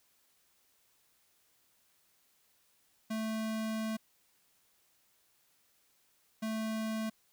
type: tone bursts at uneven times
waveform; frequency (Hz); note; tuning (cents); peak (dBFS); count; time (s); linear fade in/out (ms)
square; 220; A3; 0; -34; 2; 3.1-3.97 / 6.42-7.1; 10
effects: white hiss -71 dBFS RMS until 7.32 s